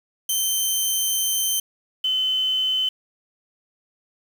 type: tone pair in turn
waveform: 10% pulse / sine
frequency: 3104 / 3045 Hz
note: G7 / F#7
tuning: -18 / +49 cents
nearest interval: unison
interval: 33 cents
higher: first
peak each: -12 / -19 dBFS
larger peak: first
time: 0.29-1.6 / 2.04-2.89 s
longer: first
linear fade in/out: 5 ms
effects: 7-bit